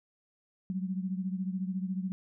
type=beating tone pair; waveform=sine; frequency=185 / 199 Hz; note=F#3 / G3; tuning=0 / +26 cents; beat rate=14 Hz; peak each=-32 / -37 dBFS; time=0.7-2.12 s; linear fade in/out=0 ms; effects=none